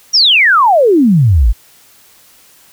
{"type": "exponential sweep", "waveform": "sine", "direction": "down", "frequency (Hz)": [5840, 46.25], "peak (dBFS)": -5, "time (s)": [0.13, 1.53], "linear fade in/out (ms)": 20, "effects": ["white hiss -45 dBFS RMS until 2.72 s"]}